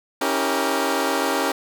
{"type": "chord", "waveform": "15% pulse", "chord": "C# diminished seventh", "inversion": "none", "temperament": "equal with one note detuned", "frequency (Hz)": [277.2, 322.7, 392, 466.2], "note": ["C#4", "E4", "G4", "Bb4"], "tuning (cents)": [0, -37, 0, 0], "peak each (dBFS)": [-18, -21, -19, -20], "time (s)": [0.21, 1.52], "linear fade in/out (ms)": 5, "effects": []}